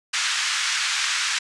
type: band-pass noise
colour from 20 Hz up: pink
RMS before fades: -24 dBFS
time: 0.13-1.39 s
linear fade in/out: 10 ms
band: 1400 to 7400 Hz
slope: 24 dB/octave
effects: resampled to 24000 Hz